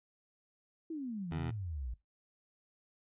sine exponential sweep, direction down, 336.6 to 54.9 Hz, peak -37 dBFS, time 0.9-1.94 s, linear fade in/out 5 ms
15% pulse tone, 82.41 Hz, E2, in tune, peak -31 dBFS, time 1.31-1.51 s, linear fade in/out 10 ms
effects noise-tail reverb RT60 0.2 s tail -20 dB re dry + resampled to 8000 Hz

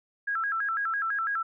sine tone with vibrato, 1480 Hz, F#6, in tune, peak -26 dBFS, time 0.27-1.43 s, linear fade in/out 10 ms, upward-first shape square, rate 6 Hz, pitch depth 180 cents each way, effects none

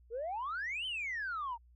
sine exponential two-way sweep, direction up then down, 436.2 to 3136 to 896 Hz, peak -34 dBFS, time 0.1-1.58 s, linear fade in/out 50 ms, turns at 0.86 s, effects tanh soft clip ceiling -32 dBFS + added 60 Hz sine -59 dBFS peak until 1.75 s

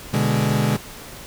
40% pulse chord, G# diminished, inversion first, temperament equal, 123.47 / 146.83 / 207.7 Hz, B2 / D3 / G#3, 0 / 0 / 0 cents, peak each -21 dBFS, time 0.13-0.77 s, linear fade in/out 10 ms, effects pink hiss -38 dBFS RMS until 1.26 s

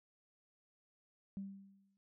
sine tone with exponential decay, 196 Hz, G3, in tune, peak -38 dBFS, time 1.37-1.97 s, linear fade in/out 0 ms, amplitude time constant 130 ms, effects tanh soft clip ceiling -34 dBFS

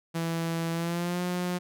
sawtooth tone with pitch glide, 165.8 to 178.73 Hz, E3 to F3, +10 to +40 cents, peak -24 dBFS, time 0.14-1.59 s, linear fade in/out 20 ms, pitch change +130 cents, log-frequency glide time 0.72-1.22 s, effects none

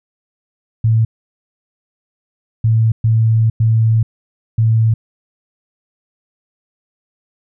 sine tone bursts at uneven times, 112.1 Hz, A2, 33 cents sharp, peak -9 dBFS, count 5, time 0.84-1.05 / 2.64-2.92 / 3.04-3.5 / 3.6-4.03 / 4.58-4.94 s, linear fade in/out 5 ms, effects none

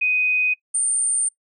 sine tone pair in turn, 2500 / 8937 Hz, D#7 / C#9, +8 / +13 cents, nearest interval octave + minor seventh, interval 2205 cents, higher second, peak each -17 dBFS, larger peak neither, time 0.01-0.54 / 0.74-1.29 s, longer second, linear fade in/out 10 ms, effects noise-tail reverb RT60 0.1 s tail -21 dB re dry

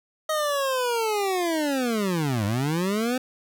25% pulse linear two-way sweep, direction down then up, 630 to 98 to 260.3 Hz, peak -19 dBFS, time 0.29-3.18 s, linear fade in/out 5 ms, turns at 2.45 s, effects none

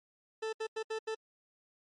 40% pulse tone bursts at uneven times, 440.7 Hz, A4, 3 cents sharp, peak -33 dBFS, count 5, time 0.42-0.53 / 0.6-0.67 / 0.76-0.83 / 0.9-0.99 / 1.07-1.15 s, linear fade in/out 10 ms, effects low-pass 6000 Hz 12 dB/octave + MP3 48 kbps

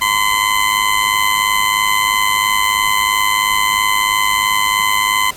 20% pulse tone with amplitude modulation, 1024 Hz, C6, 38 cents flat, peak -4 dBFS, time 0.01-5.31 s, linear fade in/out 10 ms, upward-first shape sine, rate 103 Hz, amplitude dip 70%, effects pink hiss -35 dBFS RMS until 5.36 s + MP3 64 kbps

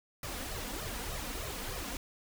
pink noise with flanger, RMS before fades -39 dBFS, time 0.23-1.97 s, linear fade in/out 2 ms, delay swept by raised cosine 1.6 to 4.2 ms, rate 3.3 Hz, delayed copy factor +0.8, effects none

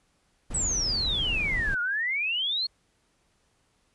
brown noise, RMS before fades -33 dBFS, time 0.5-1.75 s, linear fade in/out 10 ms
sine exponential two-way sweep, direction down then up, 8140 to 1405 to 4371 Hz, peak -25 dBFS, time 0.54-2.67 s, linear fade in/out 10 ms, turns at 1.81 s
effects pink hiss -69 dBFS RMS until 3.94 s + resampled to 24000 Hz

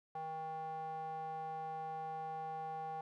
square tone with band-pass filter, 158.8 Hz, D#3, 36 cents sharp, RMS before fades -43 dBFS, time 0.15-3.01 s, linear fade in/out 2 ms, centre 800 Hz, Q 5.3, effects none

